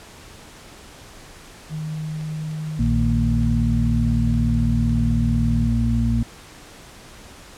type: tone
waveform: sine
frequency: 155.5 Hz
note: D#3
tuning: 1 cent flat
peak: -25 dBFS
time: 1.69-5.7 s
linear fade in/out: 50 ms
type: clicks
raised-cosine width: 0.2 ms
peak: -27 dBFS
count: 8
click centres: 2.211 / 2.513 / 2.827 / 2.862 / 3.433 / 4.34 / 4.895 / 5.287 s
type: harmonic tone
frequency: 57.9 Hz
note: A#1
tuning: 11 cents flat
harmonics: 1 / 2 / 4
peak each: -21 / -21 / -21 dBFS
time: 2.79-6.23 s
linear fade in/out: 5 ms
effects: pink hiss -43 dBFS RMS until 7.57 s + low-pass 10000 Hz 12 dB/octave